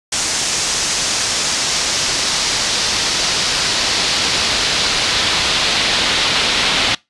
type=noise with band-pass filter sweep; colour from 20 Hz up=brown; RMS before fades=-17 dBFS; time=0.12-6.95 s; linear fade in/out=5 ms; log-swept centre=6600 to 3600 Hz; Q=1.6; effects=noise-tail reverb RT60 0.2 s tail -23 dB re dry + resampled to 24000 Hz